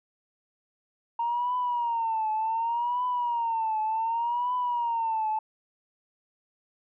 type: tone with vibrato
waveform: sine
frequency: 928 Hz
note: A#5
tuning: 8 cents flat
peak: -24 dBFS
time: 1.19-5.39 s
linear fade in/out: 5 ms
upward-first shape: triangle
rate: 0.67 Hz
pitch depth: 130 cents each way
effects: tanh soft clip ceiling -20 dBFS